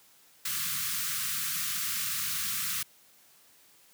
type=band-stop noise; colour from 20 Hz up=white; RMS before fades=-32 dBFS; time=0.45-2.83 s; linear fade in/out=5 ms; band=210 to 1100 Hz; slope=96 dB/octave; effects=white hiss -60 dBFS RMS until 3.93 s + high-pass 100 Hz 12 dB/octave